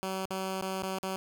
10% pulse tone with dropouts, 189.9 Hz, F#3, 45 cents sharp, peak -24 dBFS, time 0.03-1.16 s, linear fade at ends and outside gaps 0 ms, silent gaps 0.256-0.306 / 0.614-0.623 / 0.822-0.831 / 0.986-1.031 s, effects none

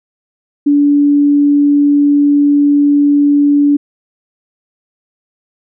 sine tone, 288.3 Hz, D4, 32 cents flat, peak -6 dBFS, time 0.66-3.77 s, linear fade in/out 10 ms, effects none

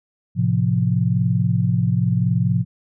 sine chord, F major, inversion first, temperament equal, 110 / 130.81 / 174.61 Hz, A2 / C3 / F3, 0 / 0 / 0 cents, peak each -20 dBFS, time 0.35-2.65 s, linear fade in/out 50 ms, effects none

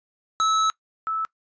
square / sine tone pair in turn, 1301 / 1309.3 Hz, E6 / E6, -23 / -12 cents, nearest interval unison, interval 11 cents, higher second, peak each -19 / -23 dBFS, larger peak first, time 0.4-0.7 / 1.07-1.25 s, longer first, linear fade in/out 0 ms, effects noise-tail reverb RT60 0.1 s tail -22 dB re dry + resampled to 16000 Hz

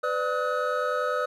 triangle tone cluster, 503 / 593 / 1272 / 1477 Hz, B4 / D5 / D#6 / F#6, +32 / +17 / +38 / -3 cents, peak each -27 / -28 / -27 / -32 dBFS, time 0.03-1.26 s, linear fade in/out 10 ms, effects none

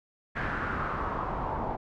pink noise with low-pass filter sweep, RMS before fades -32 dBFS, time 0.35-1.77 s, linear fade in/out 20 ms, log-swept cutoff 1700 to 840 Hz, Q 3.5, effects none

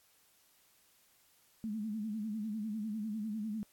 sine tone with vibrato, 214.9 Hz, A3, 41 cents flat, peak -35 dBFS, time 1.64-3.63 s, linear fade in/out 0 ms, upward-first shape sine, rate 10 Hz, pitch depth 83 cents each way, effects white hiss -68 dBFS RMS until 3.72 s + AAC 64 kbps

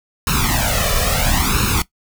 pink noise with flanger, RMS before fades -17 dBFS, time 0.27-1.82 s, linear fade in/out 2 ms, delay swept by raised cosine 0.74 to 1.69 ms, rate 0.74 Hz, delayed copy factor +0.9, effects noise-tail reverb RT60 0.1 s tail -17 dB re dry

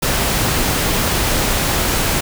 pink noise, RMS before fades -17 dBFS, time 0.02-2.21 s, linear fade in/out 10 ms, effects none

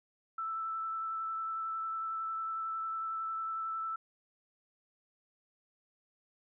sine tone with vibrato, 1322 Hz, E6, 5 cents sharp, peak -34 dBFS, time 0.38-3.96 s, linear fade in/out 5 ms, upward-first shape triangle, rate 11 Hz, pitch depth 14 cents each way, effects none

